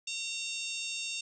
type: harmonic tone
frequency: 914 Hz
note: A#5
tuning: 34 cents flat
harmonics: 3 / 4 / 5 / 6 / 7 / 8 / 9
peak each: -38 / -40 / -46 / -44 / -45 / -45 / -47 dBFS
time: 0.07-1.21 s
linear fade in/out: 5 ms
effects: none